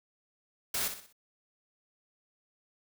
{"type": "noise with echo", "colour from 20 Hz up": "white", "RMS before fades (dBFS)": -32, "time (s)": [0.74, 0.88], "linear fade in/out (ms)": 5, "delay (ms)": 62, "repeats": 4, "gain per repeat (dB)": -8, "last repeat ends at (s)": 1.128, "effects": []}